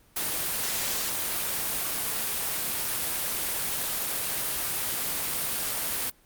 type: noise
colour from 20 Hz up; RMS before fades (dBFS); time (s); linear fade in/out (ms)
white; -29; 0.16-6.1; 5
effects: pink hiss -60 dBFS RMS until 6.25 s + Opus 32 kbps